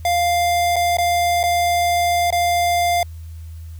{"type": "tone with dropouts", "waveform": "square", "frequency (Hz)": 698.5, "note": "F5", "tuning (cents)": 0, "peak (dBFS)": -16, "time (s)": [0.05, 3.03], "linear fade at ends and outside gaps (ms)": 2, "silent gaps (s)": [[0.759, 0.764], [0.97, 0.984], [1.431, 1.437], [2.305, 2.325]], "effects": ["added 81 Hz sine -31 dBFS peak until 3.79 s", "white hiss -54 dBFS RMS until 3.79 s"]}